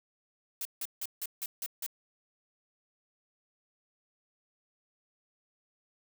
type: noise bursts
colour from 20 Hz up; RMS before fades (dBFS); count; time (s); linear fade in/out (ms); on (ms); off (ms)
blue; -36; 7; 0.61-1.864; 2; 42; 160
effects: none